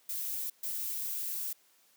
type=noise bursts at uneven times; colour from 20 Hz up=violet; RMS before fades=-36 dBFS; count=2; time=0.09-0.5 / 0.63-1.53 s; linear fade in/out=5 ms; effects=white hiss -66 dBFS RMS until 1.96 s + high-pass 200 Hz 12 dB/octave